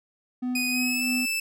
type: tone with tremolo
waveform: triangle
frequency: 250 Hz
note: B3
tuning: 21 cents sharp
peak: -23 dBFS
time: 0.42-1.26 s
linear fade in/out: 10 ms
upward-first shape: sine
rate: 3.1 Hz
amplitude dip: 45%
type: tone with pitch glide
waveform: sawtooth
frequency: 2489 to 2637 Hz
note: D#7 to E7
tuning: 0 to 0 cents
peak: -22 dBFS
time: 0.55-1.4 s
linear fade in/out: 5 ms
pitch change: +100 cents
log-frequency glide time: 0.7-1.03 s
effects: none